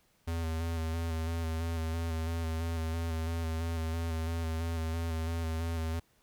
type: tone with vibrato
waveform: square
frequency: 82 Hz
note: E2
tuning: 9 cents flat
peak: -32 dBFS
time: 0.27-6 s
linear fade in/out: 10 ms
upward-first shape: square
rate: 3 Hz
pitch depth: 26 cents each way
effects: pink hiss -69 dBFS RMS until 6.22 s